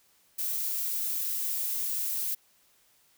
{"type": "noise", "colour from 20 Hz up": "violet", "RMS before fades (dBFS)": -31, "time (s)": [0.38, 2.35], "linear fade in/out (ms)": 10, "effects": ["white hiss -65 dBFS RMS until 3.17 s"]}